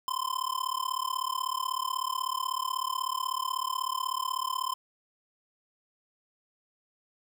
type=tone with amplitude modulation; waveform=square; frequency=1034 Hz; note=C6; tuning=21 cents flat; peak=-26 dBFS; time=0.08-4.74 s; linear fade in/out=0 ms; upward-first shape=sine; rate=36.2 Hz; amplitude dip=100%; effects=none